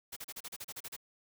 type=noise bursts; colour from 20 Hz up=white; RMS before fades=-43 dBFS; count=11; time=0.12-0.965 s; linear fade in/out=10 ms; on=45 ms; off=35 ms; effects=none